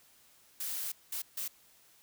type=noise bursts at uneven times; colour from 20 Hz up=blue; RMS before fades=-37 dBFS; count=3; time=0.6-0.92 / 1.12-1.22 / 1.37-1.48 s; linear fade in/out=5 ms; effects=white hiss -63 dBFS RMS until 2.02 s